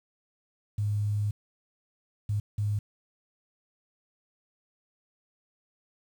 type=tone bursts at uneven times; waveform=sine; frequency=103.83 Hz; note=G#2; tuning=in tune; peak=-25 dBFS; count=3; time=0.78-1.31 / 2.29-2.4 / 2.58-2.79 s; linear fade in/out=5 ms; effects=9-bit